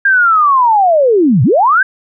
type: linear two-way sweep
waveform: sine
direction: down then up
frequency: 1618 to 108.1 to 1618 Hz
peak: -6 dBFS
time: 0.05-1.83 s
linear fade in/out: 5 ms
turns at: 1.43 s
effects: none